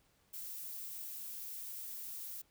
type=noise with high-pass filter sweep; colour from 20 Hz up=violet; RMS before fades=-45 dBFS; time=0.33-2.42 s; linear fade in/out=10 ms; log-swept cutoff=290 to 920 Hz; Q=1.2; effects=pink hiss -72 dBFS RMS until 2.5 s